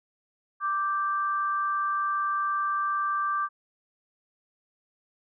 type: tone pair together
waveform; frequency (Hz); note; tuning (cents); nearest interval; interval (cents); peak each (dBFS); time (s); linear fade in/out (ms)
sine; 1174.7 / 1569.4; D6 / G6; 0 / +2; perfect fourth; 502; -25 / -33; 0.6-3.49; 50
effects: none